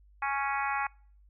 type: harmonic tone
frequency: 277.2 Hz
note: C#4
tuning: in tune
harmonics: 3 / 4 / 5 / 6 / 7 / 8 / 9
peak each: -32 / -34 / -36 / -38 / -39 / -40 / -41 dBFS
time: 0.22-0.87 s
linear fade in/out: 5 ms
effects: noise-tail reverb RT60 0.5 s tail -26 dB re dry + added 50 Hz sine -56 dBFS peak until 1.29 s